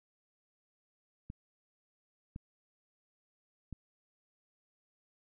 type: clicks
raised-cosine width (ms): 5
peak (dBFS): -30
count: 3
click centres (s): 1.301 / 2.361 / 3.727
effects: none